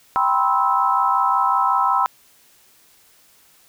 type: chord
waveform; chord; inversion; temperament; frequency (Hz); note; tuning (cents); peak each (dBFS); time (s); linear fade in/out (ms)
sine; C major seventh; second; just; 784.9 / 981.1 / 1046.5 / 1308.1; G5 / B5 / C6 / E6; +2 / -12 / 0 / -14; -22 / -20 / -21 / -20; 0.16-2.06; 0
effects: white hiss -54 dBFS RMS until 3.68 s